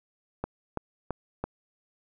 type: click train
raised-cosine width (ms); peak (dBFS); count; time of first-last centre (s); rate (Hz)
1; -16; 4; 0.44-1.44; 3
effects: none